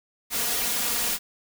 white noise with comb filter, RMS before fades -26 dBFS, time 0.3-1.19 s, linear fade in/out 50 ms, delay 4.2 ms, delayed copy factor +1, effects none

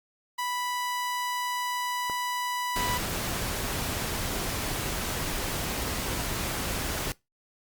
sawtooth tone, 987 Hz, B5, 1 cent flat, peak -25 dBFS, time 0.38-2.98 s, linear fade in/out 10 ms
clicks, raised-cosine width 1 ms, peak -22 / -32 dBFS, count 2, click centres 2.098 / 3.537 s
pink noise, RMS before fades -31 dBFS, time 2.76-7.12 s, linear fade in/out 0 ms
effects noise-tail reverb RT60 0.2 s tail -22 dB re dry + Opus 48 kbps

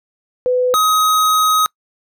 sine / square tone pair in turn, 501 / 1262.4 Hz, B4 / D#6, +25 / +25 cents, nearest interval octave + major third, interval 1600 cents, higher second, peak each -12 dBFS, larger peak neither, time 0.46-0.74 / 0.74-1.66 s, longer second, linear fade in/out 0 ms, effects noise-tail reverb RT60 0.1 s tail -26 dB re dry

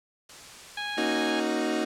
white noise, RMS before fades -45 dBFS, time 0.29-1.31 s, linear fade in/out 5 ms
harmonic tone, 826 Hz, G#5, 10 cents flat, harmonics 1 / 2 / 3 / 4 / 5, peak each -37 / -34 / -39 / -37 / -41 dBFS, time 0.77-1.4 s, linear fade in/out 5 ms
30% pulse chord, D# minor seventh, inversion second, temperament equal with one note detuned, 233.1 / 273.2 / 311.1 / 370 Hz, A#3 / C#4 / D#4 / F#4, 0 / -25 / 0 / 0 cents, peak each -30 / -31 / -26 / -29 dBFS, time 0.97-1.85 s, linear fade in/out 10 ms
effects low-pass 8000 Hz 12 dB/octave

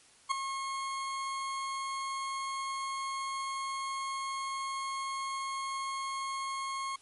40% pulse tone with ADSR envelope, 1083 Hz, C#6, 41 cents flat, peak -23 dBFS, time 0.29-6.96 s, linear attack 25 ms, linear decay 4 ms, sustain -10 dB, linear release 4 ms, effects white hiss -60 dBFS RMS until 7.01 s + MP3 48 kbps

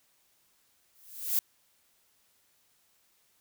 violet noise with exponential growth, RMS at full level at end -24 dBFS, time 0.95-1.39 s, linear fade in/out 2 ms, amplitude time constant 95 ms, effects white hiss -69 dBFS RMS until 3.4 s

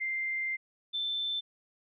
sine tone pair in turn, 2093 / 3539 Hz, C7 / A7, 0 / +9 cents, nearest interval major sixth, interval 909 cents, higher second, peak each -30 / -30 dBFS, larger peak neither, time 0-0.57 / 0.93-1.41 s, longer first, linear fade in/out 20 ms, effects none

